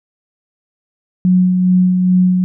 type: tone with tremolo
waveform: sine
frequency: 182.7 Hz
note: F#3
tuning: 22 cents flat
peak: -7 dBFS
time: 1.25-2.44 s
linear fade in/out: 0 ms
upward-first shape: sine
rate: 2.4 Hz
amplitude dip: 35%
effects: none